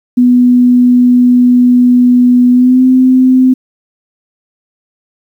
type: tone with pitch glide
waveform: sine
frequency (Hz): 246.9 to 257.2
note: B3 to C4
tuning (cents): 0 to -30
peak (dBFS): -3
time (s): 0.17-3.54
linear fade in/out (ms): 10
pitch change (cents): +70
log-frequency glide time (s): 2.51-2.83
effects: 7-bit